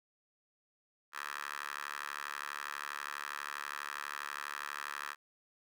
10% pulse tone with high-pass filter, 72.3 Hz, D2, 27 cents flat, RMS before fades -42 dBFS, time 1.12-5.16 s, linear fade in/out 50 ms, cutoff 1400 Hz, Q 4.9, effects none

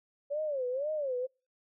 sine tone with vibrato, 554.4 Hz, C#5, in tune, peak -30 dBFS, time 0.3-1.27 s, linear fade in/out 20 ms, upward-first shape sine, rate 2 Hz, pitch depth 200 cents each way, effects noise-tail reverb RT60 0.3 s tail -25 dB re dry

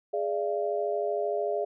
sine chord, D diminished, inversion second, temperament equal with one note detuned, 415.3 / 587.3 / 680.5 Hz, Ab4 / D5 / F5, 0 / 0 / -45 cents, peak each -30 / -31 / -31 dBFS, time 0.13-1.65 s, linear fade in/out 10 ms, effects none

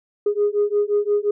sine beating tone pair, 410 / 415.7 Hz, G#4 / G#4, -22 / +2 cents, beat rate 5.7 Hz, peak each -19 dBFS, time 0.26-1.31 s, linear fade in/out 5 ms, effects tanh soft clip ceiling -11 dBFS

